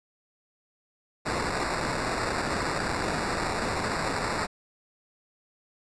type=noise with sample-and-hold; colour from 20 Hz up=white; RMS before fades=-29 dBFS; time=1.25-4.47 s; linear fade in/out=20 ms; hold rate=3150 Hz; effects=resampled to 22050 Hz